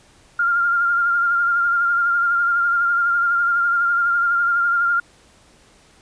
sine tone with vibrato, 1396.9 Hz, F6, in tune, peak -15 dBFS, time 0.39-5 s, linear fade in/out 5 ms, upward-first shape sine, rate 12 Hz, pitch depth 30 cents each way, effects pink hiss -52 dBFS RMS until 6.01 s + resampled to 22050 Hz

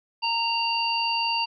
harmonic tone, 926 Hz, A#5, 12 cents flat, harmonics 1 / 3 / 5, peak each -26 / -27 / -28 dBFS, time 0.22-1.46 s, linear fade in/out 20 ms, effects none

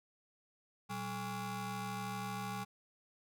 25% pulse ring-modulated tone, 311.1 Hz, D#4, in tune, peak -32 dBFS, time 0.89-2.65 s, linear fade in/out 20 ms, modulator 503 Hz, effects none

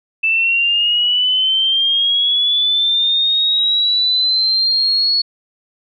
sine linear sweep, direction up, 2637 to 4386 Hz, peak -12 dBFS, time 0.23-5.22 s, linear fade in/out 10 ms, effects none

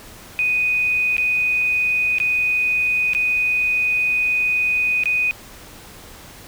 sine tone with dropouts, 2489 Hz, D#7, in tune, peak -16 dBFS, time 0.39-5.31 s, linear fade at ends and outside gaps 0 ms, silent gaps 1.167-1.181 / 2.184-2.201 / 3.134-3.149 / 5.036-5.057 s, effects pink hiss -41 dBFS RMS until 6.47 s

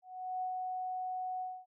sine tone with ADSR envelope, 740 Hz, F#5, in tune, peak -33 dBFS, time 0.02-1.66 s, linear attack 400 ms, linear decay 93 ms, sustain -2 dB, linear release 250 ms, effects none

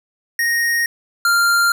square tone pair in turn, 1864.7 / 1392.2 Hz, A#6 / F6, 0 / -6 cents, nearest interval perfect fourth, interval 506 cents, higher first, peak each -16 / -13 dBFS, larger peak second, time 0.39-0.86 / 1.25-1.72 s, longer neither, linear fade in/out 2 ms, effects none

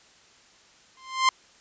sawtooth tone with exponential growth, 1046.5 Hz, C6, in tune, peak -11 dBFS, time 0.97-1.29 s, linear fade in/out 2 ms, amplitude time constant 69 ms, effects white hiss -56 dBFS RMS until 1.6 s + resampled to 16000 Hz

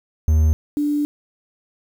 triangle / sine tone pair in turn, 77.78 / 293.7 Hz, D#2 / D4, 0 / 0 cents, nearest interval octave + major seventh, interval 2300 cents, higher second, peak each -10 / -17 dBFS, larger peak first, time 0.28-0.53 / 0.77-1.05 s, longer second, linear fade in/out 0 ms, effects 7-bit

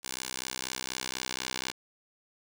10% pulse tone with band-pass filter sweep, 64.1 Hz, C2, 35 cents flat, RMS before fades -37 dBFS, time 0.03-1.72 s, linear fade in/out 20 ms, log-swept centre 8100 to 4800 Hz, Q 0.79, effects none

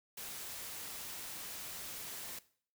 white noise, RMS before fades -45 dBFS, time 0.17-2.39 s, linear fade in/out 5 ms, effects noise-tail reverb RT60 0.5 s tail -18 dB re dry

